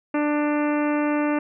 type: harmonic tone with a mistuned harmonic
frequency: 296.1 Hz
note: D4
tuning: 14 cents sharp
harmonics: 1 / 2 / 3 / 4 / 5 / 6 / 7 / 8 / 9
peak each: -21 / -27 / -31 / -33 / -35 / -37 / -38 / -39 / -40 dBFS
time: 0.14-1.39 s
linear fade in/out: 5 ms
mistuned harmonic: 9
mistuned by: +24 cents
effects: none